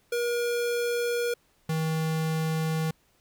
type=tone pair in turn; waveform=square; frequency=477.5 / 159.35 Hz; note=A#4 / D#3; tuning=+42 / +42 cents; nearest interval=octave + perfect fifth; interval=1900 cents; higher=first; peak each=-26 dBFS; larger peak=neither; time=0.12-1.34 / 1.69-2.91 s; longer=neither; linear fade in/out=5 ms; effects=pink hiss -66 dBFS RMS until 3.2 s

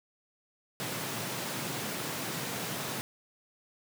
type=high-pass noise; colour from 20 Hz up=pink; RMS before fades=-36 dBFS; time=0.8-3.01 s; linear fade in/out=0 ms; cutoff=110 Hz; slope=48 dB/octave; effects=none

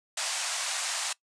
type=band-pass noise; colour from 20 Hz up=white; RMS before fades=-32 dBFS; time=0.17-1.13 s; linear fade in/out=5 ms; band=610 to 9100 Hz; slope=48 dB/octave; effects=noise-tail reverb RT60 0.1 s tail -21 dB re dry

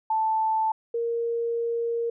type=tone pair in turn; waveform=sine; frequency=880 / 466.2 Hz; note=A5 / A#4; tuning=0 / 0 cents; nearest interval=major seventh; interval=1100 cents; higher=first; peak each=-21 / -24 dBFS; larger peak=first; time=0.1-0.72 / 0.94-2.1 s; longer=second; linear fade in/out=5 ms; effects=none

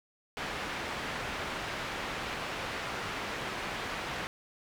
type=low-pass noise; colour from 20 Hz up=white; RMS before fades=-37 dBFS; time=0.37-4.27 s; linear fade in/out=0 ms; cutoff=2200 Hz; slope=12 dB/octave; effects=none

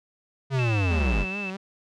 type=linear sweep; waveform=square; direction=down; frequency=138.59 to 41.2 Hz; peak=-22 dBFS; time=0.5-1.26 s; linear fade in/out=50 ms
type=tone; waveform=sine; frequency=2637 Hz; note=E7; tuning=in tune; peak=-30 dBFS; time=0.59-1.5 s; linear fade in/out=0 ms
type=tone with vibrato; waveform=sawtooth; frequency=196 Hz; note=G3; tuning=in tune; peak=-28 dBFS; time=0.9-1.57 s; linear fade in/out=10 ms; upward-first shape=sine; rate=4.6 Hz; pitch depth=82 cents each way
effects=low-pass 5000 Hz 12 dB/octave

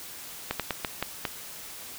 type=slowing click train; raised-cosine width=0.3 ms; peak=-11 dBFS; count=6; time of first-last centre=0.51-1.252 s; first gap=87 ms; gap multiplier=1.27; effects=white hiss -42 dBFS RMS until 1.98 s

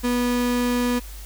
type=tone; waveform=35% pulse; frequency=244.5 Hz; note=B3; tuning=17 cents flat; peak=-18 dBFS; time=0.03-1 s; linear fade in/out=20 ms; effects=added 50 Hz sine -35 dBFS peak until 1.25 s + white hiss -44 dBFS RMS until 1.25 s

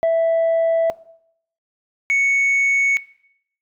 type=tone pair in turn; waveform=sine; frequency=659.3 / 2218 Hz; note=E5 / C#7; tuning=0 / 0 cents; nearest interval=octave + major sixth; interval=2100 cents; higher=second; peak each=-11 / -12 dBFS; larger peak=first; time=0.03-0.9 / 2.1-2.97 s; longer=neither; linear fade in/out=0 ms; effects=noise-tail reverb RT60 0.7 s tail -21 dB re dry + tanh soft clip ceiling -13 dBFS

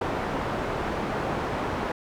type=low-pass noise; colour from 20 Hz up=white; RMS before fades=-29 dBFS; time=0.01-1.92 s; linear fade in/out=5 ms; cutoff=950 Hz; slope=12 dB/octave; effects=none

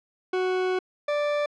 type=tone pair in turn; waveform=40% pulse; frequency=370 / 587.3 Hz; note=F#4 / D5; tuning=0 / 0 cents; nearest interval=minor sixth; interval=800 cents; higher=second; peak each=-22 dBFS; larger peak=neither; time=0.33-0.79 / 1.08-1.46 s; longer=first; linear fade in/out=5 ms; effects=low-pass 3000 Hz 12 dB/octave

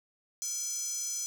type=tone with high-pass filter; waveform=square; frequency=466.2 Hz; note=A#4; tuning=in tune; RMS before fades=-35 dBFS; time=0.42-1.26 s; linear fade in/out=0 ms; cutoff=6300 Hz; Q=8; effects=10-bit

